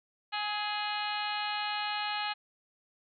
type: harmonic tone with a mistuned harmonic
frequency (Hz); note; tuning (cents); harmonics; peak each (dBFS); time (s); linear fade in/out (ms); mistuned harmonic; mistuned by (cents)
417; G#4; +7; 2 / 3 / 4 / 5 / 6 / 7 / 8 / 9 / 10; -35 / -40 / -40 / -44 / -40 / -40 / -45 / -47 / -41; 0.32-2.34; 20; 3; +24
effects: none